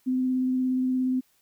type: tone with vibrato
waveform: sine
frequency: 256.5 Hz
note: C4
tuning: 34 cents flat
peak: -22 dBFS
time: 0.06-1.21 s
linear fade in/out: 20 ms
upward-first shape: sine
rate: 17 Hz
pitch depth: 11 cents each way
effects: white hiss -66 dBFS RMS until 1.41 s